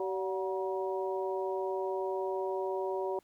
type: harmonic tone with a mistuned harmonic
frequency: 190.7 Hz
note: G3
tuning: 47 cents flat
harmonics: 2 / 3 / 4 / 5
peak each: -33 / -38 / -41 / -39 dBFS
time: 0-3.19 s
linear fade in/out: 2 ms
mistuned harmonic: 4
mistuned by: -67 cents
effects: pink hiss -69 dBFS RMS until 3.23 s